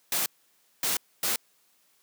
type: noise bursts at uneven times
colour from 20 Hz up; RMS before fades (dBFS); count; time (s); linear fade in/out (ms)
white; -27; 3; 0.12-0.26 / 0.83-0.97 / 1.23-1.36; 2
effects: white hiss -66 dBFS RMS until 2.02 s + high-pass 150 Hz 12 dB/octave